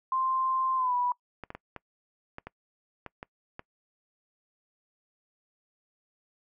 sine tone with pitch glide, 1046.5 to 982.1 Hz, C6 to B5, 0 to -10 cents, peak -25 dBFS, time 0.12-1.12 s, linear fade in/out 2 ms, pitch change -110 cents, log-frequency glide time 0.76-0.94 s
clicks, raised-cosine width 0.5 ms, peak -24 dBFS, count 9, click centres 1.437 / 1.504 / 1.55 / 1.763 / 2.384 / 2.47 / 3.063 / 3.229 / 3.594 s
effects noise-tail reverb RT60 0.1 s tail -24 dB re dry

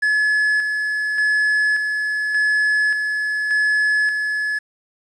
triangle tone with tremolo, 1708 Hz, G#6, 48 cents sharp, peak -13 dBFS, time 0.02-4.59 s, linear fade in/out 10 ms, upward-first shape square, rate 0.86 Hz, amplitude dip 40%, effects resampled to 24000 Hz + 8-bit

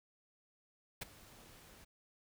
pink noise with ADSR envelope, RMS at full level -38 dBFS, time 1.01-1.85 s, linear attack 10 ms, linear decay 17 ms, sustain -21 dB, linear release 14 ms, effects none

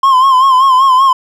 triangle tone with vibrato, 1051 Hz, C6, 7 cents sharp, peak -3 dBFS, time 0.03-1.13 s, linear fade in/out 5 ms, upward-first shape sine, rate 5.2 Hz, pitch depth 71 cents each way, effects none

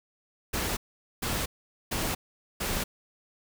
pink noise bursts, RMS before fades -30 dBFS, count 4, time 0.53-2.84 s, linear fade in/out 10 ms, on 240 ms, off 450 ms, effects none

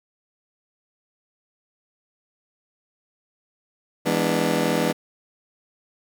20% pulse chord, E dominant seventh, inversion none, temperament just, 164.81 / 206 / 247.2 / 296.7 Hz, E3 / G#3 / B3 / D4, 0 / -14 / +2 / +18 cents, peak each -21 dBFS, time 4.05-4.93 s, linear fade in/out 20 ms, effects none

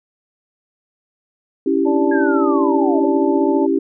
sine chord, C# diminished, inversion none, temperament equal, 277.2 / 329.6 / 392 Hz, C#4 / E4 / G4, 0 / 0 / 0 cents, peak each -18 dBFS, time 1.66-3.79 s, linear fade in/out 5 ms
harmonic tone, 292.2 Hz, D4, 9 cents flat, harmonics 1 / 2 / 3, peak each -24 / -24 / -24 dBFS, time 1.85-3.67 s, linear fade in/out 20 ms
sine linear sweep, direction down, 1658 to 535 Hz, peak -22 dBFS, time 2.11-3.06 s, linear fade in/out 10 ms
effects none

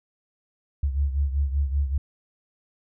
sine beating tone pair, 69.3 / 74.5 Hz, C#2 / D2, 0 / +25 cents, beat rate 5.2 Hz, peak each -22 / -28 dBFS, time 0.83-1.98 s, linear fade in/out 5 ms, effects none

